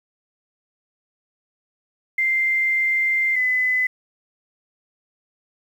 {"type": "tone pair in turn", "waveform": "sine", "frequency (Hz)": [2091, 2013], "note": ["C7", "B6"], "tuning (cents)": [-2, 33], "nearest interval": "minor second", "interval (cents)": 65, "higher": "first", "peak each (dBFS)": -17, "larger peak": "neither", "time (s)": [[2.18, 3.36], [3.36, 3.87]], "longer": "first", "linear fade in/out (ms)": 5, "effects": ["8-bit"]}